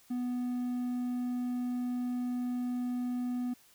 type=tone; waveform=triangle; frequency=246.9 Hz; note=B3; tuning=in tune; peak=-29 dBFS; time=0.1-3.54 s; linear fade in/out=10 ms; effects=white hiss -62 dBFS RMS until 3.74 s